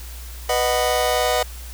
sawtooth chord, B major, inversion none, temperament just, 493.9 / 617.4 / 740.8 Hz, B4 / D#5 / F#5, 0 / -14 / +2 cents, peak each -18 dBFS, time 0.49-1.43 s, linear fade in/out 5 ms, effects added 60 Hz sine -33 dBFS peak until 1.73 s + white hiss -41 dBFS RMS until 1.73 s

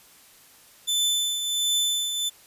sawtooth tone with tremolo, 3520 Hz, A7, in tune, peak -17 dBFS, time 0.87-2.3 s, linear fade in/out 20 ms, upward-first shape triangle, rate 1.4 Hz, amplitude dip 55%, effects white hiss -53 dBFS RMS until 2.46 s + resampled to 32000 Hz

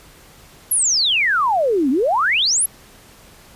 sine exponential two-way sweep, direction down then up, 11640 to 246.9 to 11640 Hz, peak -14 dBFS, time 0.71-2.66 s, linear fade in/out 5 ms, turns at 1.9 s, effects pink hiss -46 dBFS RMS until 3.55 s + resampled to 32000 Hz

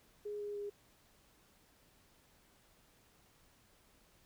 sine tone with pitch steps, 415.3 / 412 / 408.6 Hz, G#4 / G#4 / G#4, 0 / -14 / -28 cents, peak -39 dBFS, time 0.25-0.7 s, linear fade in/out 10 ms, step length 150 ms, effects pink hiss -68 dBFS RMS until 4.25 s

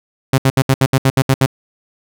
sawtooth tone bursts, 133.6 Hz, C3, 36 cents sharp, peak -5 dBFS, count 10, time 0.33-1.461 s, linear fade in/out 5 ms, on 51 ms, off 69 ms, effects none

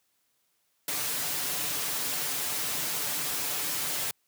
white noise with comb filter, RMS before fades -31 dBFS, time 0.88-4.11 s, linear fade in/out 2 ms, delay 6.8 ms, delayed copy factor +0.55, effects white hiss -73 dBFS RMS until 4.27 s + high-pass 80 Hz 12 dB/octave

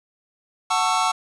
square chord, F# minor seventh, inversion none, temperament just, 740 / 888 / 1110 / 1332 Hz, F#5 / A5 / C#6 / E6, 0 / +16 / +2 / +18 cents, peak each -25 dBFS, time 0.7-1.12 s, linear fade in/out 10 ms, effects resampled to 22050 Hz + 7-bit

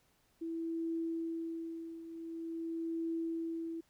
sine tone with tremolo, 329.6 Hz, E4, in tune, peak -33 dBFS, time 0.41-3.81 s, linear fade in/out 10 ms, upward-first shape triangle, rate 0.46 Hz, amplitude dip 75%, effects pink hiss -72 dBFS RMS until 3.89 s

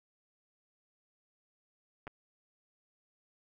clicks, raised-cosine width 0.5 ms, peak -29 dBFS, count 2, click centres 2.07 / 2.077 s, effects none

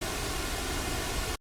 pink noise with comb filter, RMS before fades -32 dBFS, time 0.01-1.36 s, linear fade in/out 10 ms, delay 2.8 ms, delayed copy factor +0.5, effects low-pass 11000 Hz 12 dB/octave + Opus 48 kbps

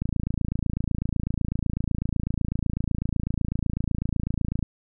click train, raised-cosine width 5 ms, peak -13 dBFS, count 130, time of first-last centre 0.02-4.627 s, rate 28 Hz, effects none

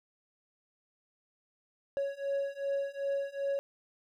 triangle beating tone pair, 554.4 / 557 Hz, C#5 / C#5, 0 / +8 cents, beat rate 2.6 Hz, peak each -33 / -32 dBFS, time 1.97-3.59 s, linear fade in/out 0 ms, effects none

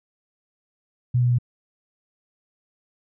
sine tone with pitch steps, 123.47 / 122.62 / 121.77 Hz, B2 / B2 / B2, 0 / -12 / -24 cents, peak -16 dBFS, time 1.14-1.386 s, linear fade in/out 10 ms, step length 82 ms, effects none

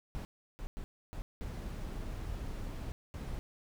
brown noise bursts at uneven times, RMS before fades -40 dBFS, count 6, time 0.15-0.25 / 0.59-0.67 / 0.77-0.84 / 1.13-1.22 / 1.41-2.92 / 3.14-3.39 s, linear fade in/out 0 ms, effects none

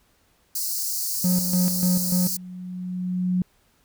white high-pass noise, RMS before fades -27 dBFS, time 0.55-2.37 s, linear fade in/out 5 ms, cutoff 4300 Hz, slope 96 dB/octave
sine tone with exponential growth, 181.7 Hz, F#3, 31 cents flat, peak -18 dBFS, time 1.16-3.42 s, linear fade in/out 2 ms, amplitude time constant 490 ms
triangle tone with tremolo, 180.8 Hz, F#3, 40 cents flat, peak -16 dBFS, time 1.24-2.28 s, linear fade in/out 5 ms, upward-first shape square, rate 3.4 Hz, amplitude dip 60%
effects pink hiss -63 dBFS RMS until 3.84 s

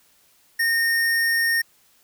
square tone, 1839 Hz, A#6, 24 cents flat, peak -19 dBFS, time 0.59-1.62 s, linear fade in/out 10 ms, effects white hiss -59 dBFS RMS until 2.03 s

